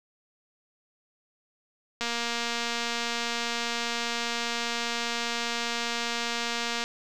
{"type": "click train", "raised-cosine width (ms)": 0.2, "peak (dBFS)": -13, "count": 1136, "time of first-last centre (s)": [2.01, 6.84], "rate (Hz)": 235, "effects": []}